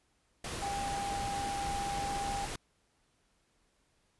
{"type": "tone in noise", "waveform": "sine", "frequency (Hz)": 800, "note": "G5", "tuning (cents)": 35, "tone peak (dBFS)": -34, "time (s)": [0.62, 2.45], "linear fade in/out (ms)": 5, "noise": "pink", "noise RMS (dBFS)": -39, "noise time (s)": [0.44, 2.56], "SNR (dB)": 2, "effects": ["pink hiss -73 dBFS RMS until 4.19 s", "resampled to 24000 Hz"]}